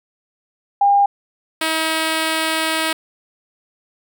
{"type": "tone pair in turn", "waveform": ["sine", "5% pulse"], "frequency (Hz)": [805, 319.5], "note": ["G5", "D#4"], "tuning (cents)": [46, 46], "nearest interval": "octave + major third", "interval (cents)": 1600, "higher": "first", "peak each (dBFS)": [-10, -6], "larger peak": "second", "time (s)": [[0.81, 1.06], [1.61, 2.93]], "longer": "second", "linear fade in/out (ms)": 5, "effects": []}